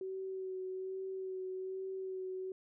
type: tone with vibrato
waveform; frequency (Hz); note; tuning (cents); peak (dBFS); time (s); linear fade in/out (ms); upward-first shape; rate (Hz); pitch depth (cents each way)
sine; 377.3; F#4; +34; -38; 0.01-2.52; 2; sine; 1.2; 18
effects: none